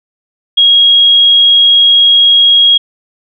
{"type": "tone", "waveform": "sine", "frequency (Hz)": 3288, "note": "G#7", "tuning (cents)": -18, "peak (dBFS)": -3, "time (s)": [0.57, 2.78], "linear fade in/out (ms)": 10, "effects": []}